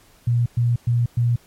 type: tone bursts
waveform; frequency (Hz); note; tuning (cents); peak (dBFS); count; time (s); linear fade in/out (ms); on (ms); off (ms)
sine; 119.4; A#2; +42; -15; 4; 0.27-1.36; 5; 190; 110
effects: pink hiss -54 dBFS RMS until 1.46 s + MP3 64 kbps